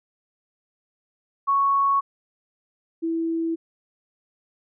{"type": "tone pair in turn", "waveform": "sine", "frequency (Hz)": [1108.7, 329], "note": ["C#6", "E4"], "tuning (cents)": [0, -3], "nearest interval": "octave + major sixth", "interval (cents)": 2103, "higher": "first", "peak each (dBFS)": [-17, -22], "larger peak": "first", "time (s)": [[1.47, 2.01], [3.02, 3.56]], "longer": "neither", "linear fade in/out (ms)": 20, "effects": []}